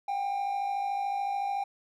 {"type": "tone pair together", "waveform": "triangle", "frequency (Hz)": [743, 796.7], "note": ["F#5", "G5"], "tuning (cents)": [7, 28], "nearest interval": "minor second", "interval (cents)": 121, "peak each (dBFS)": [-35, -27], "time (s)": [0.08, 1.64], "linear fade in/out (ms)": 5, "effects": []}